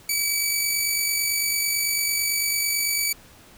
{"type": "tone with amplitude modulation", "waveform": "10% pulse", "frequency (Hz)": 2290, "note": "D7", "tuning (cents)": -44, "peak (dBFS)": -11, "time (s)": [0.09, 3.13], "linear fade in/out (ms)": 5, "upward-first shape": "sine", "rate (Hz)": 49, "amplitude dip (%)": 35, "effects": ["pink hiss -50 dBFS RMS until 3.57 s"]}